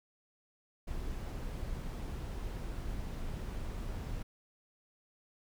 brown noise, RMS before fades -39 dBFS, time 0.87-4.23 s, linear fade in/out 10 ms, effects none

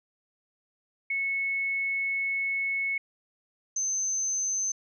sine tone pair in turn, 2200 / 6201 Hz, C#7 / G8, -14 / -20 cents, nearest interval octave + tritone, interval 1794 cents, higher second, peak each -26 dBFS, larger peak neither, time 1.1-2.98 / 3.76-4.72 s, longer first, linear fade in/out 5 ms, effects none

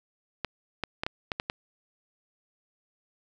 clicks, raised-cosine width 0.3 ms, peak -13 dBFS, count 7, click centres 0.447 / 0.837 / 1.035 / 1.065 / 1.318 / 1.399 / 1.499 s, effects none

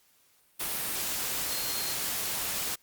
sine tone in noise, 4213 Hz, C8, 11 cents sharp, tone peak -38 dBFS, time 1.5-1.95 s, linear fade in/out 20 ms, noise white, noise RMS -32 dBFS, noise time 0.59-2.76 s, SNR -9 dB, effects white hiss -65 dBFS RMS until 2.82 s + Opus 48 kbps

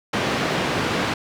pink band-pass noise, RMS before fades -23 dBFS, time 0.13-1.14 s, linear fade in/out 5 ms, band 150 to 3600 Hz, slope 12 dB/octave, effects none

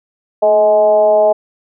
sine tone with frequency modulation, 634 Hz, D#5, 32 cents sharp, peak -7 dBFS, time 0.42-1.33 s, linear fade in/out 10 ms, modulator 205 Hz, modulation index 0.68, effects none

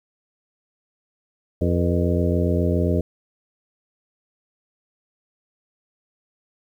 harmonic tone with a mistuned harmonic, 87.31 Hz, F2, in tune, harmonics 1 / 2 / 3 / 4 / 5 / 6 / 7, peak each -21 / -24 / -26 / -27 / -28 / -29 / -29 dBFS, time 1.61-3.01 s, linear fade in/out 5 ms, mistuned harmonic 6, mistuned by -77 cents, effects 9-bit

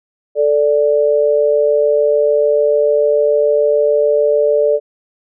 sine tone pair together, 440 / 586.8 Hz, A4 / D5, 0 / -2 cents, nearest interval perfect fourth, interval 498 cents, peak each -13 / -12 dBFS, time 0.35-4.8 s, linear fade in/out 50 ms, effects none

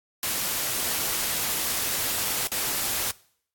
white noise with dropouts, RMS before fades -27 dBFS, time 0.23-3.11 s, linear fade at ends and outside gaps 1 ms, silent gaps 2.472-2.517 s, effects noise-tail reverb RT60 0.6 s tail -22 dB re dry + AAC 64 kbps

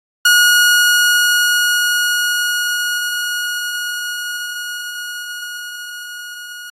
sawtooth tone with level ramp, 1446 Hz, F#6, 40 cents flat, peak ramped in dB -4 to -26 dBFS, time 0.25-6.7 s, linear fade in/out 5 ms, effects AAC 48 kbps

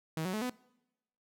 sawtooth tone with pitch steps, 159.4 / 185.23 / 215.2 / 250.1 Hz, D#3 / F#3 / A3 / B3, +42 / +2 / -38 / +22 cents, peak -29 dBFS, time 0.17-0.498 s, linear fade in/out 2 ms, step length 82 ms, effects noise-tail reverb RT60 0.9 s tail -23 dB re dry

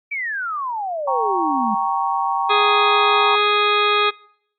sine exponential sweep, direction down, 2349 to 204.4 Hz, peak -22 dBFS, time 0.11-1.75 s, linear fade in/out 10 ms
sine chord, G diminished, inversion none, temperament equal, 784 / 932.3 / 1108.7 Hz, G5 / Bb5 / Db6, 0 / 0 / 0 cents, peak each -22 dBFS, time 1.07-3.36 s, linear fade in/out 10 ms
harmonic tone, 415.3 Hz, G#4, in tune, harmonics 1 / 2 / 3 / 4 / 5 / 6 / 8 / 9 / 10, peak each -21 / -28 / -18 / -28 / -30 / -22 / -25 / -26 / -35 dBFS, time 2.49-4.11 s, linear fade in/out 20 ms
effects noise-tail reverb RT60 0.7 s tail -25 dB re dry + AAC 64 kbps

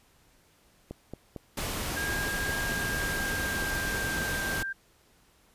click train, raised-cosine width 2 ms, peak -24 dBFS, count 14, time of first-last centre 0.91-3.851 s, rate 4.42 Hz
pink noise, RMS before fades -33 dBFS, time 1.57-4.63 s, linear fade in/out 5 ms
sine tone with pitch glide, 1618 to 1582 Hz, G#6 to G6, -46 to +15 cents, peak -31 dBFS, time 1.96-4.73 s, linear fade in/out 10 ms, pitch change -39 cents, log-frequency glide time 2.54-4.17 s
effects pink hiss -63 dBFS RMS until 5.54 s + resampled to 32000 Hz

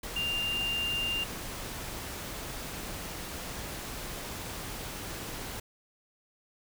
sine tone in noise, 2794 Hz, F7, in tune, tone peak -29 dBFS, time 0.16-1.24 s, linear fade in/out 5 ms, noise pink, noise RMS -39 dBFS, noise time 0.03-5.6 s, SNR +7 dB, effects none

